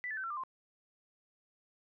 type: tone with pitch steps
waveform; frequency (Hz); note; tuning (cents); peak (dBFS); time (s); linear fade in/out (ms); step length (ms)
sine; 1981 / 1744.6 / 1536.4 / 1353.1 / 1191.6 / 1049.4; B6 / A6 / G6 / E6 / D6 / C6; +5 / -15 / -35 / +45 / +25 / +5; -36; 0.04-0.436; 0; 66
effects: none